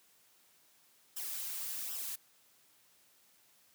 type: noise with flanger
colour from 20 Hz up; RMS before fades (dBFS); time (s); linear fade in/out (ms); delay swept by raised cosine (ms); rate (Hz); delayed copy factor
blue; -40; 1.16-2.16; 10; 0.45 to 5.15; 1.3; -0.75
effects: white hiss -67 dBFS RMS until 3.74 s + high-pass 100 Hz 12 dB/octave